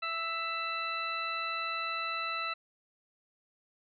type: harmonic tone with a mistuned harmonic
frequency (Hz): 664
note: E5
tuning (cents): +12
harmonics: 1 / 2 / 3 / 4 / 6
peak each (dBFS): -46 / -35 / -43 / -37 / -41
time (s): 0.02-2.54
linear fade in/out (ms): 10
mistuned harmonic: 2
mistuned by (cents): -15
effects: none